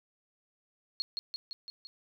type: tone with echo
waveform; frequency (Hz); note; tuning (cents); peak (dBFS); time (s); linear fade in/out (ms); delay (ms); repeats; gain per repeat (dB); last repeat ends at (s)
sine; 4294; C8; +44; -29; 1-1.02; 0; 170; 5; -3; 1.87
effects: none